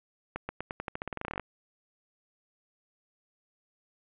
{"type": "accelerating click train", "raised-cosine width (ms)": 0.5, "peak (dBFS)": -19, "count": 19, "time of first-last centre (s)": [0.36, 1.397], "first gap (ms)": 130, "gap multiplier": 0.89, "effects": ["resampled to 8000 Hz", "10-bit"]}